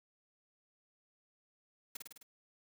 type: noise with echo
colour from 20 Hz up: white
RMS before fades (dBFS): -42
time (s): 1.95-1.97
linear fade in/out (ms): 5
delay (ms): 52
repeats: 5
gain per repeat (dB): -3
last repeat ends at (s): 2.23
effects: none